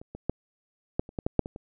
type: clicks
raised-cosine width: 2 ms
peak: -30 / -25 / -12 / -11 / -30 / -18 / -12 / -6 / -22 / -26 dBFS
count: 10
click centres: 0.015 / 0.15 / 0.296 / 0.995 / 1.091 / 1.188 / 1.265 / 1.393 / 1.459 / 1.561 s
effects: none